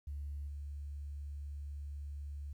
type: tone with level steps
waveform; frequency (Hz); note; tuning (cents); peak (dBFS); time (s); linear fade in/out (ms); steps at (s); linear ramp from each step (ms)
sine; 72; D2; -34; -38 / -40; 0.07-2.53; 5; 0.47; 20
effects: tanh soft clip ceiling -34 dBFS + 12-bit